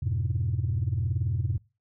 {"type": "chord", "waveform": "sine", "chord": "F diminished", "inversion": "none", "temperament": "just", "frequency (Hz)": [87.31, 104.77, 125.72], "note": ["F2", "Ab2", "Cb3"], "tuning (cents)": [0, 16, 31], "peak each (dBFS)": -28, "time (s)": [0.02, 1.58], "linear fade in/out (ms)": 10, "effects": ["noise-tail reverb RT60 0.3 s tail -24 dB re dry", "tanh soft clip ceiling -19 dBFS"]}